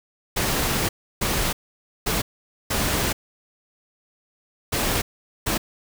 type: noise bursts at uneven times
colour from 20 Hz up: pink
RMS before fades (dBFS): -23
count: 6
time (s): 0.36-0.89 / 1.21-1.53 / 2.06-2.22 / 2.7-3.13 / 4.72-5.02 / 5.46-5.58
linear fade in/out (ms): 10
effects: none